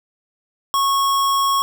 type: tone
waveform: square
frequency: 1100 Hz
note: C#6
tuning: 14 cents flat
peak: -16 dBFS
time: 0.74-1.62 s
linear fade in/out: 0 ms
effects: none